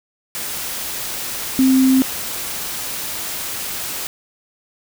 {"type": "tone in noise", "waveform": "sine", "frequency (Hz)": 262.2, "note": "C4", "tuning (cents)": 4, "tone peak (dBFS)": -10, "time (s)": [1.59, 2.02], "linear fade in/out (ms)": 0, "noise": "white", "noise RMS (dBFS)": -26, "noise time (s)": [0.35, 4.07], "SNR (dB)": 13, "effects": []}